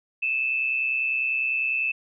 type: tone pair together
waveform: sine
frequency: 2507 / 2637 Hz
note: D#7 / E7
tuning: +12 / 0 cents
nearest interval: minor second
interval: 88 cents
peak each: -30 / -23 dBFS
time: 0.22-1.92 s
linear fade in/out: 10 ms
effects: none